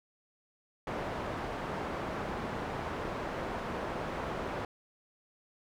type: low-pass noise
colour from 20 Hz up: white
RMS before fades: -37 dBFS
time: 0.87-4.65 s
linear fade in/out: 2 ms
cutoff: 970 Hz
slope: 12 dB/octave
effects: none